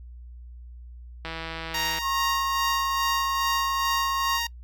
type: click train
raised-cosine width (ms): 0.3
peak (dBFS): -18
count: 121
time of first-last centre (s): 1.25-1.986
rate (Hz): 163
type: tone with tremolo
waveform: 10% pulse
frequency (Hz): 934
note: A#5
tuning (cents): +3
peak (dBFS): -16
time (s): 1.74-4.47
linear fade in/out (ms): 5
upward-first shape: sine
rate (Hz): 2.4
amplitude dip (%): 45
type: tone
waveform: sine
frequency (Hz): 1081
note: C#6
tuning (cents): -44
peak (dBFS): -25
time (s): 2.01-4.4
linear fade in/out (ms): 50
effects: noise-tail reverb RT60 0.1 s tail -25 dB re dry + added 60 Hz sine -40 dBFS peak until 4.63 s